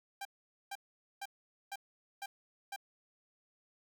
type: tone bursts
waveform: sawtooth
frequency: 791 Hz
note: G5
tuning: 15 cents sharp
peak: -36 dBFS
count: 6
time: 0.21-2.762 s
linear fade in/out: 5 ms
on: 42 ms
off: 460 ms
effects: none